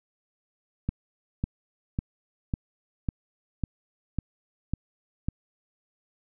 click train, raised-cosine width 5 ms, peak -14 dBFS, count 9, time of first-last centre 0.89-5.286 s, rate 1.82 Hz, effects none

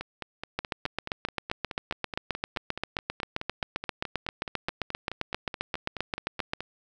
two click trains, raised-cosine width 0.3 ms, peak -18 / -12 dBFS, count 32 / 46, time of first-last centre 0.01-6.606 / 0.59-6.535 s, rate 4.7 / 7.57 Hz, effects none

